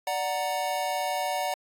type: chord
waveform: square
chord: D augmented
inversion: none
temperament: equal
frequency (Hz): 587.3 / 740 / 932.3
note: D5 / F#5 / A#5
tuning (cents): 0 / 0 / 0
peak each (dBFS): -33 / -30 / -34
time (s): 0.07-1.54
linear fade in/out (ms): 2
effects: AAC 64 kbps